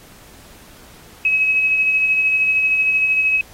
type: tone with tremolo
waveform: sine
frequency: 2558 Hz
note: D#7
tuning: 47 cents sharp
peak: -12 dBFS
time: 1.25-3.41 s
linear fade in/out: 2 ms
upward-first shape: sine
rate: 13 Hz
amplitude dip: 35%
effects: pink hiss -45 dBFS RMS until 3.53 s + AAC 48 kbps